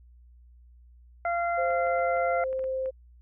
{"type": "harmonic tone", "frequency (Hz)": 689, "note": "F5", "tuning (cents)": -24, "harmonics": [1, 2, 3], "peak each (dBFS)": [-26, -32, -36], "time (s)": [1.25, 2.44], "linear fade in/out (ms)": 2}
{"type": "tone", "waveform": "sine", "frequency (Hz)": 524, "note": "C5", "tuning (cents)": 2, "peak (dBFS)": -27, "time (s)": [1.57, 2.91], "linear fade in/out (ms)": 20}
{"type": "clicks", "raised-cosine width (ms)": 0.5, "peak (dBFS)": -34, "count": 8, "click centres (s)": [1.706, 1.87, 1.992, 2.171, 2.529, 2.593, 2.641, 2.859]}
{"effects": ["added 60 Hz sine -51 dBFS peak until 3.21 s"]}